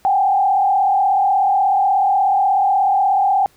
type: tone with frequency modulation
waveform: sine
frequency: 784 Hz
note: G5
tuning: in tune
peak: -12 dBFS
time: 0.05-3.46 s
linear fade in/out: 0 ms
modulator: 36.5 Hz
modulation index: 1.1
effects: pink hiss -54 dBFS RMS until 3.56 s